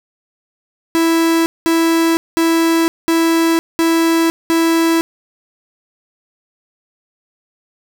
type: tone bursts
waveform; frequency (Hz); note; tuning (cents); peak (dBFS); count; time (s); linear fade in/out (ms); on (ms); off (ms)
45% pulse; 329.6; E4; 0; -11; 6; 0.95-5.01; 0; 510; 200
effects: none